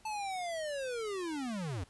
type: linear sweep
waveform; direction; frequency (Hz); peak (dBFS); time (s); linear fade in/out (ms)
square; down; 880 to 80; -36; 0.05-1.84; 5
effects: pink hiss -63 dBFS RMS until 1.89 s + resampled to 24000 Hz